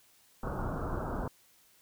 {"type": "low-pass noise", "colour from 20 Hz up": "pink", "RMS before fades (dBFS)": -35, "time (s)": [0.43, 1.28], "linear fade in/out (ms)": 5, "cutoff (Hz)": 1500, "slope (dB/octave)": 96, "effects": ["white hiss -64 dBFS RMS until 1.81 s"]}